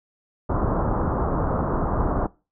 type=low-pass noise; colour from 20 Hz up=pink; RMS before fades=-23 dBFS; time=0.49-2.27 s; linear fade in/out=10 ms; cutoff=1300 Hz; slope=48 dB/octave; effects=noise-tail reverb RT60 0.3 s tail -22 dB re dry